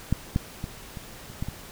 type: clicks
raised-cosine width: 5 ms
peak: -9 / -10 / -18 / -24 / -29 / -16 / -19 dBFS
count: 7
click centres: 0.126 / 0.361 / 0.641 / 0.972 / 1.301 / 1.425 / 1.486 s
effects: pink hiss -44 dBFS RMS until 1.71 s